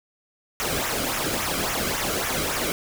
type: noise with flanger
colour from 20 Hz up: pink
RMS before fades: -26 dBFS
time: 0.6-2.72 s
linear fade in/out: 0 ms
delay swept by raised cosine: 0.22 to 1.15 ms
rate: 3.6 Hz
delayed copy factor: -0.65
effects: none